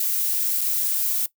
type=noise with dropouts; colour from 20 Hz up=violet; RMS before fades=-23 dBFS; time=0-1.26 s; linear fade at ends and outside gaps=2 ms; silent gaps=0.61-0.613 s; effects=noise-tail reverb RT60 0.1 s tail -18 dB re dry